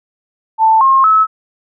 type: tone with pitch steps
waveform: sine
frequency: 885 / 1070.8 / 1295.7 Hz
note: A5 / C6 / E6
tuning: +10 / +40 / -30 cents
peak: -6 dBFS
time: 0.58-1.27 s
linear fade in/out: 50 ms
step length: 230 ms
effects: none